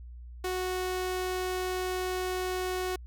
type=tone; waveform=sawtooth; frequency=368.3 Hz; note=F#4; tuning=8 cents flat; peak=-26 dBFS; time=0.44-2.96 s; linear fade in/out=5 ms; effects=added 60 Hz sine -42 dBFS peak until 3.06 s